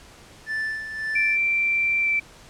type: tone with tremolo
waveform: triangle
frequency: 1760 Hz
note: A6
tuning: in tune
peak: -22 dBFS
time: 0.46-1.38 s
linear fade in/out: 50 ms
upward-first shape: sine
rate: 1.8 Hz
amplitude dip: 60%
type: tone with pitch glide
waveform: sine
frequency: 2349 to 2333 Hz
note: D7 to D7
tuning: 0 to -12 cents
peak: -19 dBFS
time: 1.15-2.2 s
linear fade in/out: 10 ms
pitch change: -12 cents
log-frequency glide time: 2.01-2.08 s
effects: pink hiss -48 dBFS RMS until 2.49 s + low-pass 9000 Hz 12 dB/octave